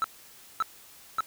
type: tone bursts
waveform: triangle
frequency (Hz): 1318.5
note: E6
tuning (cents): 0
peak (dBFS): -21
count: 3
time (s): 0.02-1.206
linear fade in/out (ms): 0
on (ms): 22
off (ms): 560
effects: white hiss -52 dBFS RMS until 1.26 s